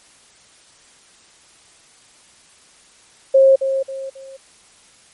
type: tone with echo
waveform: sine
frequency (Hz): 537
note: C5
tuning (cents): +45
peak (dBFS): -7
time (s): 3.34-3.56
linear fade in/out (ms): 10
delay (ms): 270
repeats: 3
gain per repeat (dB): -9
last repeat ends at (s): 4.37
effects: white hiss -50 dBFS RMS until 5.13 s + MP3 48 kbps